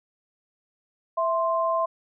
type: tone pair together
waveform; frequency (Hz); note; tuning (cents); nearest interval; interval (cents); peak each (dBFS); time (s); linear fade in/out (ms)
sine; 659.3 / 1046.6; E5 / C6; 0 / 0; minor sixth; 800; -24; 1.17-1.86; 10
effects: none